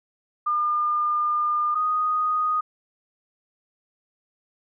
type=tone pair in turn; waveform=sine; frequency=1207 / 1241.7 Hz; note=D6 / D#6; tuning=+47 / -4 cents; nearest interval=unison; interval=49 cents; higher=second; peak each=-20 dBFS; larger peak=neither; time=0.46-1.75 / 1.75-2.61 s; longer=first; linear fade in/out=10 ms; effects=none